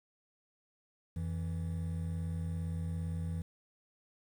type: tone pair together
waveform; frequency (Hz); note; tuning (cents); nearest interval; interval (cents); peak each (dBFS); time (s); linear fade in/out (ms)
triangle; 87.31 / 164.82; F2 / E3; 0 / 0; major seventh; 1100; -34 / -36; 1.16-3.42; 5
effects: 10-bit